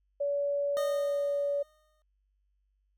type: tone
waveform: sine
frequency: 570 Hz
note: C#5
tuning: 48 cents sharp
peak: -27 dBFS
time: 0.2-1.63 s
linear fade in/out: 10 ms
type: tone with exponential decay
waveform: 25% pulse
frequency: 615 Hz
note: D#5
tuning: 20 cents flat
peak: -29 dBFS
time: 0.77-2.02 s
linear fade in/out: 0 ms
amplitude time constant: 270 ms
effects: added 49 Hz sine -70 dBFS peak until 2.97 s